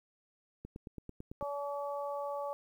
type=click train; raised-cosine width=3 ms; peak=-31 dBFS; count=8; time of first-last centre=0.65-1.426 s; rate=9.02 Hz
type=harmonic tone; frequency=285.2 Hz; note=C#4; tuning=49 cents sharp; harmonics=2 / 3 / 4; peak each=-37 / -41 / -43 dBFS; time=1.41-2.53 s; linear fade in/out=0 ms
effects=11-bit